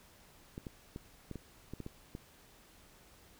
clicks, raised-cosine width 3 ms, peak -29 dBFS, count 9, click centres 0.579 / 0.668 / 0.961 / 1.313 / 1.357 / 1.736 / 1.803 / 1.864 / 2.151 s, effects pink hiss -61 dBFS RMS until 3.39 s

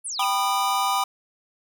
sine exponential sweep, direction down, 11060 to 2167 Hz, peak -28 dBFS, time 0.04-0.26 s, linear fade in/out 20 ms
square chord, G augmented, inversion none, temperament equal with one note detuned, 784 / 987.8 / 1223.1 Hz, G5 / B5 / D#6, 0 / 0 / -30 cents, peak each -26 dBFS, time 0.19-1.04 s, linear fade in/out 5 ms
effects none

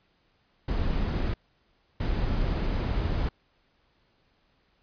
brown noise bursts at uneven times, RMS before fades -27 dBFS, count 2, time 0.68-1.34 / 2-3.29 s, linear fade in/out 5 ms, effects pink hiss -68 dBFS RMS until 4.82 s + resampled to 11025 Hz

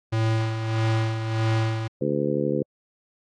square tone with tremolo, 111.6 Hz, A2, 25 cents sharp, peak -20 dBFS, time 0.12-1.88 s, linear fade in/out 10 ms, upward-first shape sine, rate 1.6 Hz, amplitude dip 55%
harmonic tone, 72.3 Hz, D2, 27 cents flat, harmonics 2 / 3 / 4 / 5 / 6 / 7, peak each -29 / -29 / -29 / -28 / -29 / -28 dBFS, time 2.01-2.63 s, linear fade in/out 5 ms
effects low-pass 5000 Hz 12 dB/octave + AAC 32 kbps

